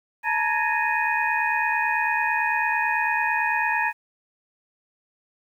sine tone cluster, 870 / 939 / 1676 / 1833 / 2486 Hz, A5 / A#5 / G#6 / A#6 / D#7, -20 / +12 / +15 / -30 / -2 cents, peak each -27 dBFS, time 0.23-3.93 s, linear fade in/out 50 ms, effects 9-bit

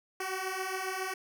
10% pulse beating tone pair, 373.1 / 380.4 Hz, F#4 / F#4, +14 / +48 cents, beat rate 7.3 Hz, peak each -29 / -27 dBFS, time 0.2-1.14 s, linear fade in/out 5 ms, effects none

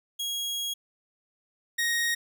sawtooth tone pair in turn, 3300 / 1872 Hz, G#7 / A#6, -12 / +7 cents, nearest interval minor seventh, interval 981 cents, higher first, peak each -26 / -21 dBFS, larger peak second, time 0.19-0.74 / 1.78-2.15 s, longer first, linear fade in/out 10 ms, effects none

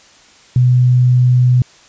sine tone, 125 Hz, B2, 21 cents sharp, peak -7 dBFS, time 0.56-1.62 s, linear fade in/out 2 ms, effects white hiss -45 dBFS RMS until 1.88 s + resampled to 16000 Hz

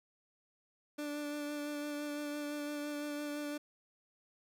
30% pulse tone with vibrato, 293.7 Hz, D4, in tune, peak -35 dBFS, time 0.98-3.58 s, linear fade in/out 10 ms, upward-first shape sine, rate 5.9 Hz, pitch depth 15 cents each way, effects none

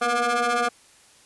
25% pulse ring-modulated tone, 237.4 Hz, A#3, 32 cents sharp, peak -14 dBFS, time 0.01-0.69 s, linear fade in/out 10 ms, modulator 957 Hz, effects white hiss -54 dBFS RMS until 1.25 s + resampled to 24000 Hz

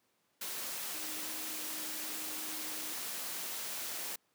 sine tone in noise, 310 Hz, D#4, 6 cents flat, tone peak -51 dBFS, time 0.94-2.93 s, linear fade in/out 5 ms, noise white, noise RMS -40 dBFS, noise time 0.41-4.16 s, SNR -14 dB, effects pink hiss -75 dBFS RMS until 4.34 s + high-pass 200 Hz 12 dB/octave

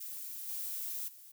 violet noise with level steps, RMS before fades -43 / -39 / -54 dBFS, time 0-1.32 s, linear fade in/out 10 ms, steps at 0.47 / 1.07 s, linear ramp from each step 20 ms, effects none

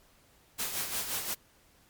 white noise with tremolo, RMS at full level -32 dBFS, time 0.58-1.35 s, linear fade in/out 20 ms, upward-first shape sine, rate 5.7 Hz, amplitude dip 55%, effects pink hiss -63 dBFS RMS until 1.89 s + MP3 96 kbps

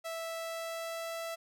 sawtooth tone with pitch glide, 658 to 662.2 Hz, E5 to E5, -3 to +8 cents, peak -33 dBFS, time 0.04-1.36 s, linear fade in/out 20 ms, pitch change +11 cents, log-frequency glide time 0.34-1.17 s, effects none

